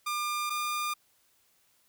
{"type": "tone pair in turn", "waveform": "sawtooth", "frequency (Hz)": [1200, 1206], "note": ["D6", "D6"], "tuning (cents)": [37, 46], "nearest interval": "unison", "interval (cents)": 9, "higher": "second", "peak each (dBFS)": -26, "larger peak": "neither", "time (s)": [[0.06, 0.5], [0.5, 0.94]], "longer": "neither", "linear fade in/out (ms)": 10, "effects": ["white hiss -68 dBFS RMS until 1.88 s"]}